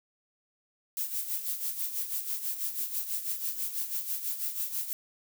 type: noise with tremolo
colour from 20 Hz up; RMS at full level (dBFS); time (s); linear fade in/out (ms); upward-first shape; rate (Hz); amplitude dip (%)
violet; -31; 0.97-4.93; 0; sine; 6.1; 65
effects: none